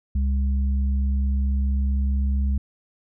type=tone pair together; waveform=sine; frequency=67.74 / 203.4 Hz; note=C#2 / G#3; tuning=-39 / -36 cents; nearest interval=octave + perfect fifth; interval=1903 cents; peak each=-19 / -31 dBFS; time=0.15-2.58 s; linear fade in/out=5 ms; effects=none